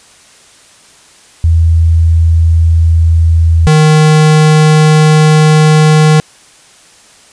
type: tone pair in turn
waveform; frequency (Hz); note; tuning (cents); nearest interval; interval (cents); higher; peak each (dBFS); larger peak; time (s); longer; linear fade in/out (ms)
sine / square; 82.3 / 154.6; E2 / D#3; -2 / -11; major seventh; 1091; second; -4; neither; 1.44-3.67 / 3.67-6.2; second; 0
effects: white hiss -41 dBFS RMS until 7.32 s + resampled to 22050 Hz